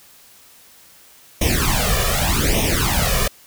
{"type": "noise with flanger", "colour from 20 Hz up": "pink", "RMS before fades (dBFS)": -18, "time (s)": [1.41, 3.28], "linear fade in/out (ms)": 5, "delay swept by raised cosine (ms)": [0.33, 1.73], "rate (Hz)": 0.84, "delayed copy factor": 0.9, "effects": ["white hiss -48 dBFS RMS until 3.46 s"]}